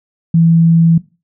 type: tone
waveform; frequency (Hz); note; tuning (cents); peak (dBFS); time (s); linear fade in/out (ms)
sine; 165.7; E3; +9; -6; 0.34-0.98; 5
effects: noise-tail reverb RT60 0.3 s tail -19 dB re dry